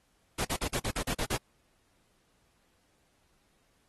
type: noise bursts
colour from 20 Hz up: pink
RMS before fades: -32 dBFS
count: 9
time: 0.38-1.37 s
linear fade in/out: 10 ms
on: 70 ms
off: 45 ms
effects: pink hiss -71 dBFS RMS until 3.88 s + AAC 32 kbps